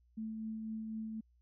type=tone with tremolo; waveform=sine; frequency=220 Hz; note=A3; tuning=in tune; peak=-37 dBFS; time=0.17-1.21 s; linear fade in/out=10 ms; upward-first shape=triangle; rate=4 Hz; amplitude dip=30%; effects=added 60 Hz sine -66 dBFS peak until 1.41 s